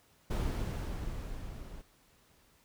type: noise with level ramp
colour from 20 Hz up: brown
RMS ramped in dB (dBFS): -31 to -46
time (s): 0.3-1.82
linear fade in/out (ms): 10
effects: pink hiss -66 dBFS RMS until 2.64 s